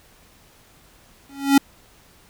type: tone with exponential growth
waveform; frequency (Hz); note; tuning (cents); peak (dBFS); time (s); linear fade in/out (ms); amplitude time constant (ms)
square; 277.2; C#4; 0; -8; 1.29-1.58; 5; 63
effects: pink hiss -53 dBFS RMS until 2.29 s